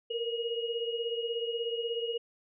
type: tone cluster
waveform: sine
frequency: 460.5 / 477 / 2883 Hz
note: A#4 / A#4 / F#7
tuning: -21 / +40 / -46 cents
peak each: -33 / -37 / -37 dBFS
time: 0.1-2.18 s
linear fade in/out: 10 ms
effects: none